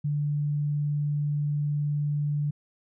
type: tone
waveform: sine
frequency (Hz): 146.83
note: D3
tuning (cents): 0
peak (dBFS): -24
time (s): 0.04-2.51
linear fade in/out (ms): 10
effects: none